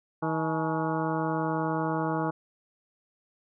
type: harmonic tone with a mistuned harmonic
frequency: 159.4 Hz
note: D#3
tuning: 42 cents sharp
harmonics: 1 / 2 / 3 / 4 / 5 / 6 / 7 / 8 / 9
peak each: -32 / -31 / -35 / -36 / -33 / -40 / -36 / -41 / -40 dBFS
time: 0.22-2.31 s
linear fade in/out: 10 ms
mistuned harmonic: 5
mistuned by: +96 cents
effects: none